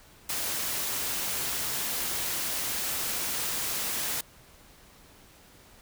white noise, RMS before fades -31 dBFS, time 0.29-4.21 s, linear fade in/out 5 ms, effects pink hiss -55 dBFS RMS until 5.81 s

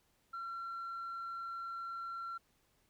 sine tone, 1362 Hz, F6, 44 cents flat, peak -38 dBFS, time 0.33-2.38 s, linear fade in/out 10 ms, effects tanh soft clip ceiling -38 dBFS + pink hiss -74 dBFS RMS until 2.89 s

